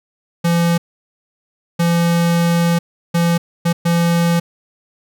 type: tone bursts at uneven times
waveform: square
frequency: 170.2 Hz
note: F3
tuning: 44 cents flat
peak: -13 dBFS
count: 5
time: 0.44-0.78 / 1.79-2.79 / 3.14-3.38 / 3.65-3.73 / 3.85-4.4 s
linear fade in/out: 10 ms
effects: none